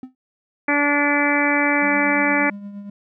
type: tone with exponential decay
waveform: triangle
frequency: 257.6 Hz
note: C4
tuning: 27 cents flat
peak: -25 dBFS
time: 0.03-0.15 s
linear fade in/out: 2 ms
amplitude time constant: 24 ms
type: harmonic tone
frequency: 289.2 Hz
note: D4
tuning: 27 cents flat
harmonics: 1 / 2 / 3 / 4 / 5 / 6 / 7 / 8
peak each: -21 / -25 / -25 / -28 / -27 / -24 / -23 / -23 dBFS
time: 0.68-2.5 s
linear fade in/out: 5 ms
type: tone with tremolo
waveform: triangle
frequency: 202.2 Hz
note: G#3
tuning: 46 cents flat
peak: -27 dBFS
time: 1.82-2.9 s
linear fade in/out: 5 ms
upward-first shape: triangle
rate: 8.6 Hz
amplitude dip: 55%
effects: none